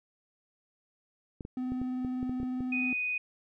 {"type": "clicks", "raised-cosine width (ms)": 3, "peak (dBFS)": -26, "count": 10, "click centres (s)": [1.408, 1.451, 1.72, 1.816, 2.048, 2.229, 2.295, 2.401, 2.431, 2.606]}
{"type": "tone with vibrato", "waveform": "triangle", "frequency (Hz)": 253.8, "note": "B3", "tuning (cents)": 47, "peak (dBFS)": -29, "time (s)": [1.57, 2.93], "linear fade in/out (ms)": 2, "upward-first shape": "square", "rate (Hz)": 20, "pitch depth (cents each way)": 14}
{"type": "tone", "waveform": "sine", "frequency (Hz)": 2489, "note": "D#7", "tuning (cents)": 0, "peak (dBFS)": -29, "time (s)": [2.72, 3.18], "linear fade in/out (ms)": 5}
{"effects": []}